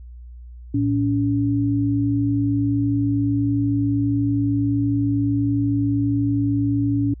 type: tone pair together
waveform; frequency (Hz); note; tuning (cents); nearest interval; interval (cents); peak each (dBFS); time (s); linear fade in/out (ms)
sine; 112.5 / 283.5; A2 / C#4; +39 / +39; octave + major third; 1600; -21 / -19; 0.74-7.14; 5
effects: added 60 Hz sine -36 dBFS peak until 7.2 s